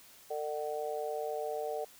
harmonic tone, 150.2 Hz, D3, 39 cents sharp, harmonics 3 / 4 / 5, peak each -37 / -38 / -39 dBFS, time 0.3-1.85 s, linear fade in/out 10 ms, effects white hiss -57 dBFS RMS until 1.99 s

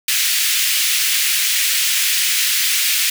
pink high-pass noise, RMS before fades -17 dBFS, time 0.08-3.1 s, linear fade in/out 5 ms, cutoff 2100 Hz, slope 24 dB/octave, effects none

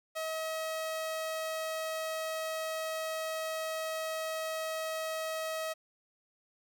sawtooth tone, 638 Hz, D#5, 43 cents sharp, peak -30 dBFS, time 0.15-5.74 s, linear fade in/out 20 ms, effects 11-bit

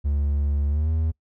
triangle tone with pitch glide, 71.8 to 79.67 Hz, D2 to D#2, -39 to +42 cents, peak -18 dBFS, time 0.04-1.12 s, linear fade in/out 20 ms, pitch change +181 cents, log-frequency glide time 0.69-0.9 s, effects noise-tail reverb RT60 0.1 s tail -24 dB re dry

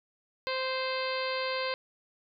harmonic tone, 521 Hz, C5, 7 cents flat, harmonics 1 / 2 / 3 / 4 / 5 / 6 / 7 / 8 / 9, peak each -33 / -36 / -40 / -39 / -40 / -44 / -45 / -40 / -43 dBFS, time 0.47-1.74 s, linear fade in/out 0 ms, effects none

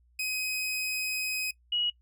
sawtooth / sine tone pair in turn, 2521 / 2907 Hz, D#7 / F#7, +22 / -31 cents, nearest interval major second, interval 247 cents, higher second, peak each -26 dBFS, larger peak neither, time 0.19-1.51 / 1.72-1.9 s, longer first, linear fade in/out 5 ms, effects noise-tail reverb RT60 0.1 s tail -21 dB re dry + added 60 Hz sine -61 dBFS peak until 2.01 s

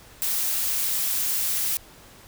blue noise, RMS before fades -25 dBFS, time 0.22-1.77 s, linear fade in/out 0 ms, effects pink hiss -49 dBFS RMS until 2.27 s

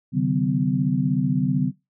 sine tone cluster, 135.6 / 151.5 / 188.7 / 251.7 Hz, C#3 / D#3 / F#3 / B3, -38 / -46 / +34 / +33 cents, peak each -24 dBFS, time 0.12-1.72 s, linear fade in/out 50 ms, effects noise-tail reverb RT60 0.2 s tail -18 dB re dry

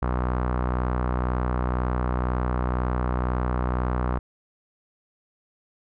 sawtooth tone with low-pass filter, 62 Hz, B1, 7 cents sharp, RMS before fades -25 dBFS, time 0.02-4.19 s, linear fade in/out 5 ms, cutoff 1200 Hz, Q 2.4, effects none

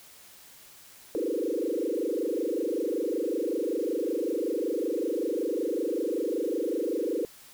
sine tone with frequency modulation, 404.5 Hz, G#4, 46 cents flat, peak -26 dBFS, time 1.15-7.25 s, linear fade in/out 0 ms, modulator 25.3 Hz, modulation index 4.3, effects white hiss -52 dBFS RMS until 7.53 s

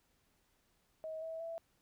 sine tone with pitch steps, 635 / 648.7 / 662.7 Hz, D#5 / E5 / E5, +35 / -28 / +9 cents, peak -40 dBFS, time 1.04-1.58 s, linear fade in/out 0 ms, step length 180 ms, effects pink hiss -75 dBFS RMS until 1.81 s

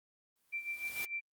white noise with exponential growth, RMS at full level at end -40 dBFS, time 0.36-1.05 s, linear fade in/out 2 ms, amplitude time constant 150 ms
sine tone with tremolo, 2349 Hz, D7, in tune, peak -34 dBFS, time 0.52-1.21 s, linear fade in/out 20 ms, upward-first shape sine, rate 6.7 Hz, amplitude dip 75%
effects Opus 32 kbps

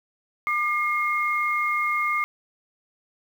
sine tone pair together, 1201 / 2140 Hz, D6 / C7, +38 / +38 cents, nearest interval minor seventh, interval 1000 cents, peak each -24 dBFS, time 0.47-2.24 s, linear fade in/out 0 ms, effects 8-bit

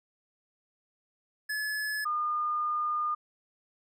square / sine tone pair in turn, 1712 / 1215.5 Hz, A6 / D#6, -48 / -41 cents, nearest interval tritone, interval 593 cents, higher first, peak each -31 / -27 dBFS, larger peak second, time 1.49-2.05 / 2.05-3.15 s, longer second, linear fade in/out 10 ms, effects none

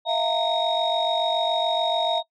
sine tone cluster, 651 / 698 / 917 / 3748 Hz, E5 / F5 / A#5 / A#7, -22 / -1 / -29 / +9 cents, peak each -24 / -25 / -26 / -25 dBFS, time 0.05-2.23 s, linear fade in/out 50 ms, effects noise-tail reverb RT60 0.1 s tail -21 dB re dry + tanh soft clip ceiling -14 dBFS

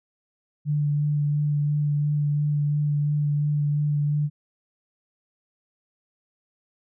sine tone with vibrato, 147.2 Hz, D3, 4 cents sharp, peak -20 dBFS, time 0.65-4.3 s, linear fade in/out 50 ms, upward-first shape sine, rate 2.9 Hz, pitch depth 14 cents each way, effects none

